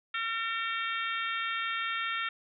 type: harmonic tone with a mistuned harmonic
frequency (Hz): 454.5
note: A#4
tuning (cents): -44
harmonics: 3 / 4 / 5 / 6 / 7 / 8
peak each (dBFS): -34 / -36 / -38 / -40 / -41 / -42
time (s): 0.14-2.29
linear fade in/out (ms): 5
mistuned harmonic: 7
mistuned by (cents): +15
effects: none